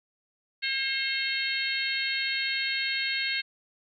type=harmonic tone with a mistuned harmonic; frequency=537 Hz; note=C5; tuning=45 cents sharp; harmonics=3 / 4 / 5 / 6 / 7 / 8; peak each=-34 / -31 / -35 / -36 / -36 / -33 dBFS; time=0.62-3.42 s; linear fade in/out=20 ms; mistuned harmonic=6; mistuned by=-43 cents; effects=none